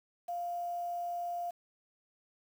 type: tone with quantisation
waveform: sine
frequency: 698.5 Hz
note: F5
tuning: in tune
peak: -34 dBFS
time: 0.28-1.51 s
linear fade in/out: 10 ms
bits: 9
effects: none